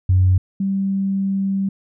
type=tone pair in turn; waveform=sine; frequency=92.5 / 194.76 Hz; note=F#2 / G3; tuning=0 / -11 cents; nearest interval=octave + minor second; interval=1289 cents; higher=second; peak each=-10 / -17 dBFS; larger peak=first; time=0.09-0.38 / 0.6-1.69 s; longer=second; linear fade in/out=5 ms; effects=tanh soft clip ceiling -6 dBFS